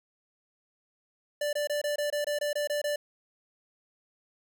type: tone bursts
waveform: square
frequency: 587.3 Hz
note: D5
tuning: in tune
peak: -28 dBFS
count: 11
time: 1.41-2.96 s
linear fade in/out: 5 ms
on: 120 ms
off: 23 ms
effects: none